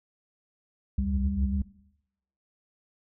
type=tone cluster; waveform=sine; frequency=63.5 / 67.9 / 74.7 / 85.4 / 198.2 Hz; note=B1 / C#2 / D2 / F2 / G3; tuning=+49 / -35 / +30 / -38 / +19 cents; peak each=-34 / -28 / -31 / -37 / -29 dBFS; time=0.98-1.62 s; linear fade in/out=5 ms; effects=noise-tail reverb RT60 0.8 s tail -19 dB re dry + tanh soft clip ceiling -14 dBFS